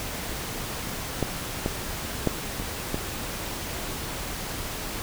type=clicks; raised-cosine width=2 ms; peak=-10 / -11 / -7 / -18 / -13 dBFS; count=5; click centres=1.227 / 1.661 / 2.273 / 2.599 / 2.944 s; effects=pink hiss -33 dBFS RMS until 5.02 s